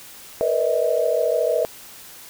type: tone cluster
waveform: sine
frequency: 463.1 / 496.9 / 596 / 642 Hz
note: A#4 / B4 / D5 / E5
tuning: -11 / +11 / +25 / -46 cents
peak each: -24 / -23 / -25 / -21 dBFS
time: 0.41-1.65 s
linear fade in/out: 0 ms
effects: white hiss -42 dBFS RMS until 2.29 s